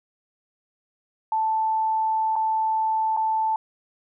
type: tone with dropouts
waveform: sine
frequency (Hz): 880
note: A5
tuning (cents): 0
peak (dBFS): -20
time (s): 1.32-3.56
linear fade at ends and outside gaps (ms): 2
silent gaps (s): 2.357-2.362 / 3.166-3.172
effects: none